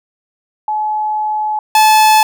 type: tone pair in turn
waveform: sine / 45% pulse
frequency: 854 / 865.4 Hz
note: G#5 / A5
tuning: +48 / -29 cents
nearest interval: unison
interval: 23 cents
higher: second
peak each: -14 / -6 dBFS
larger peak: second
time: 0.68-1.59 / 1.75-2.23 s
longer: first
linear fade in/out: 2 ms
effects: none